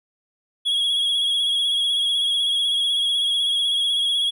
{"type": "tone with vibrato", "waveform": "triangle", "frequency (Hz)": 3322, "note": "G#7", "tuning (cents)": 0, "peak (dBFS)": -17, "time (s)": [0.65, 4.31], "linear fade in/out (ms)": 20, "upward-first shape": "sine", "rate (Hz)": 16, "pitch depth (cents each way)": 38, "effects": []}